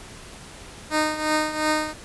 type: tone with tremolo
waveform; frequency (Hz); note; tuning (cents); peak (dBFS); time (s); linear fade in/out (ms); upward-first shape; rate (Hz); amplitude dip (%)
10% pulse; 307.9; D#4; -18; -10; 0.9-1.94; 50; triangle; 2.8; 75
effects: pink hiss -42 dBFS RMS until 2.04 s + resampled to 24000 Hz